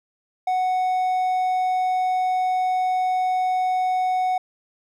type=tone; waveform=triangle; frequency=740 Hz; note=F#5; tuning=in tune; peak=-17 dBFS; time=0.47-4.38 s; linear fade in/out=5 ms; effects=none